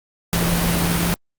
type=tone in noise; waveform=sine; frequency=171.1 Hz; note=F3; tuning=35 cents flat; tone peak=-20 dBFS; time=0.33-1.14 s; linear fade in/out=0 ms; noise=pink; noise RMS=-21 dBFS; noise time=0.33-1.14 s; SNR=-2 dB; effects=Opus 48 kbps